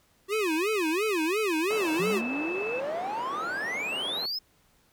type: tone with vibrato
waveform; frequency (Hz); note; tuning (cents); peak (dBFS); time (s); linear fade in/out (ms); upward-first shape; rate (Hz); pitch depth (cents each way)
square; 370; F#4; 0; -26; 0.28-2.22; 50; sine; 2.9; 300
type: tone with pitch glide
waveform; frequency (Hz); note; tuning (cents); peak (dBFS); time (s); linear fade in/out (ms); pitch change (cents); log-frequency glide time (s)
sine; 2521 to 2619; D#7 to E7; +22 to -12; -33; 0.32-2.8; 5; +66; 1.68-1.75
type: band-pass noise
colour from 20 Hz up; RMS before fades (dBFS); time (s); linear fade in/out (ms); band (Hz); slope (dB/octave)
white; -39; 1.7-4.26; 5; 270 to 880; 12
type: exponential sweep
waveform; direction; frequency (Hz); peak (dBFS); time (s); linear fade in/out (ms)
triangle; up; 164.81 to 5274; -28; 1.99-4.39; 10
effects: pink hiss -65 dBFS RMS until 4.92 s